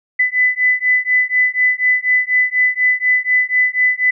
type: beating tone pair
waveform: sine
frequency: 2000 / 2004.1 Hz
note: B6 / B6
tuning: +21 / +25 cents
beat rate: 4.1 Hz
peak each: -15 dBFS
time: 0.19-4.11 s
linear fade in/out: 10 ms
effects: none